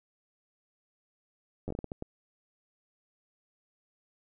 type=slowing click train; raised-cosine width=2 ms; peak=-23 dBFS; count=9; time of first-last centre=1.68-2.024 s; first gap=10 ms; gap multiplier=1.4; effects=none